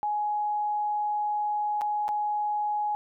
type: tone with dropouts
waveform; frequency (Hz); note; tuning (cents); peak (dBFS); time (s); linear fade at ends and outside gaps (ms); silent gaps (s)
sine; 837; G#5; +13; -25; 0.03-2.95; 0; 1.811-1.817 / 2.081-2.089
effects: none